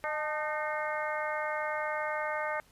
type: harmonic tone with a mistuned harmonic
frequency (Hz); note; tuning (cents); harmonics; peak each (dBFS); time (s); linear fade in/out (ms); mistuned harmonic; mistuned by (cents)
305.6; D#4; -31; 2 / 3 / 4 / 5 / 6 / 7; -35 / -37 / -38 / -39 / -40 / -40; 0.04-2.6; 0; 3; -59
effects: pink hiss -63 dBFS RMS until 2.71 s + resampled to 32000 Hz